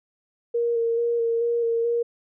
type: tone with vibrato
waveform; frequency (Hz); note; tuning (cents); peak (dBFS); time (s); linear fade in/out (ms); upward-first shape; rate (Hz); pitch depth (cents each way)
sine; 466.2; A#4; 0; -20; 0.54-2.03; 10; square; 2.3; 17
effects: none